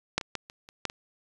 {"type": "clicks", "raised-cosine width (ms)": 0.2, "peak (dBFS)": [-7, -19, -14, -27, -30, -11, -21], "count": 7, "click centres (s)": [0.18, 0.212, 0.353, 0.499, 0.689, 0.853, 0.899], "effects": ["resampled to 24000 Hz", "8-bit"]}